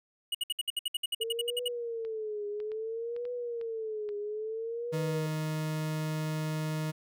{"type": "tone bursts", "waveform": "square", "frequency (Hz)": 2901, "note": "F#7", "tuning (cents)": -35, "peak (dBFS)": -29, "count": 16, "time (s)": [0.32, 1.682], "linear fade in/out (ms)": 5, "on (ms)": 27, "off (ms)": 62}
{"type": "tone with vibrato", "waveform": "sine", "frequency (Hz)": 449.4, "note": "A4", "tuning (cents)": 37, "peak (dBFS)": -33, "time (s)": [1.2, 5.27], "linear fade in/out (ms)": 10, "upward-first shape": "triangle", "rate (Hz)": 0.59, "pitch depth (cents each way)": 160}
{"type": "clicks", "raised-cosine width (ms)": 0.3, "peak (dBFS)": -36, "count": 7, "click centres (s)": [2.05, 2.602, 2.718, 3.164, 3.253, 3.613, 4.09]}
{"type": "tone", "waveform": "40% pulse", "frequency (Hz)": 155.56, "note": "D#3", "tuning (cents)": 0, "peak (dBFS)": -30, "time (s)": [4.92, 6.92], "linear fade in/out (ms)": 20}
{"effects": []}